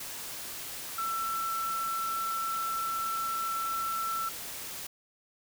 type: tone in noise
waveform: sine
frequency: 1336 Hz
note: E6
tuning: 23 cents sharp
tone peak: -30 dBFS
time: 0.98-4.29 s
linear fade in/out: 5 ms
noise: white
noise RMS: -40 dBFS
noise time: 0-4.87 s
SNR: +7 dB
effects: none